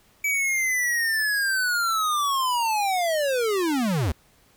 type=linear sweep; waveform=square; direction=down; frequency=2300 to 68.4 Hz; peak=-22 dBFS; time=0.24-4.12 s; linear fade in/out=5 ms; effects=pink hiss -59 dBFS RMS until 4.56 s